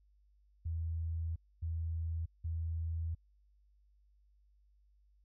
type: tone bursts at uneven times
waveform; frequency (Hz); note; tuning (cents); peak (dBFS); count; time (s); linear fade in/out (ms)
sine; 82; E2; -9; -34; 3; 0.65-1.36 / 1.62-2.26 / 2.44-3.15; 10
effects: added 50 Hz sine -65 dBFS peak until 5.24 s